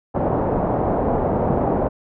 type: low-pass noise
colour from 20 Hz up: white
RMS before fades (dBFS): -20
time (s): 0.14-1.89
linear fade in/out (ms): 20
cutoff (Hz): 780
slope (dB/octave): 24
effects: none